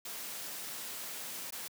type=noise with dropouts; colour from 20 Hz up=white; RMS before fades=-42 dBFS; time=0.05-1.68 s; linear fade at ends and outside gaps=5 ms; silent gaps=1.507-1.523 s; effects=high-pass 150 Hz 12 dB/octave